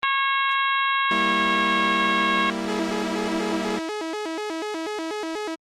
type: harmonic tone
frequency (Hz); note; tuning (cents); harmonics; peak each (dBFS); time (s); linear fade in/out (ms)
546; C#5; -26; 2 / 3 / 4 / 5 / 6 / 7; -22 / -26 / -28 / -30 / -32 / -33; 0.03-2.5; 0
type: noise with exponential decay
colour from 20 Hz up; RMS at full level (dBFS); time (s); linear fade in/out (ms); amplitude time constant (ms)
blue; -39; 0.51-0.59; 5; 16
type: chord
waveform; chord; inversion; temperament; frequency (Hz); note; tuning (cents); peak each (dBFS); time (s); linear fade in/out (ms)
sawtooth; E diminished; first; equal with one note detuned; 196.68 / 233.1 / 329.6; G3 / Bb3 / E4; +6 / 0 / 0; -26; 1.11-3.79; 2
type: tone with vibrato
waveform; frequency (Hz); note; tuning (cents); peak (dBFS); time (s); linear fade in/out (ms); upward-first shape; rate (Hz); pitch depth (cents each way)
sawtooth; 370; F#4; 0; -23; 2.67-5.56; 20; square; 4.1; 230
effects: low-pass 7000 Hz 12 dB/octave + Opus 24 kbps